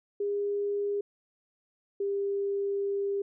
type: tone pair in turn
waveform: sine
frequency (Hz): 406.3 / 399.1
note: G#4 / G4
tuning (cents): -38 / +31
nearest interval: unison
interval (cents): 31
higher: first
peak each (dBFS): -27 / -27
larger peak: neither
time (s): 0.2-1.01 / 2-3.22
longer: second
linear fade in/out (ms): 5
effects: none